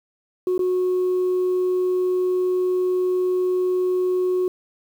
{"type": "tone with dropouts", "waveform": "sine", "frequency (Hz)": 365.9, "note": "F#4", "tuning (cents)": -19, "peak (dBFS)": -16, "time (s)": [0.47, 4.48], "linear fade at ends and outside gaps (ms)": 2, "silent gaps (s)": [0.579, 0.592], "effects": ["tanh soft clip ceiling -16 dBFS", "8-bit"]}